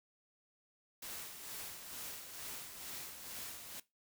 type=noise with tremolo; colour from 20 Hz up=white; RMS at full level=-45 dBFS; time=1.02-3.8 s; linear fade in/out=5 ms; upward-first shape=sine; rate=2.2 Hz; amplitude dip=50%; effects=noise-tail reverb RT60 0.2 s tail -18 dB re dry